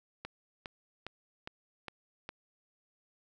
click train, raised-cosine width 0.3 ms, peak -24 dBFS, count 6, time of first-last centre 0.25-2.291 s, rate 2.45 Hz, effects none

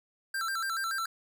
square tone with vibrato, 1453 Hz, F#6, 32 cents flat, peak -31 dBFS, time 0.34-1.06 s, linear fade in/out 5 ms, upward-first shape square, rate 7 Hz, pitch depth 140 cents each way, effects none

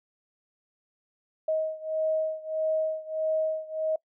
sine beating tone pair, 630 / 631.6 Hz, D#5 / D#5, +21 / +26 cents, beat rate 1.6 Hz, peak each -28 / -30 dBFS, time 1.48-3.96 s, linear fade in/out 5 ms, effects noise-tail reverb RT60 0.1 s tail -23 dB re dry

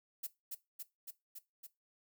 violet noise with echo, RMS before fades -40 dBFS, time 0.23-0.27 s, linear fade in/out 10 ms, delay 280 ms, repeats 5, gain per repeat -2 dB, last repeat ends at 1.67 s, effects noise-tail reverb RT60 0.2 s tail -17 dB re dry

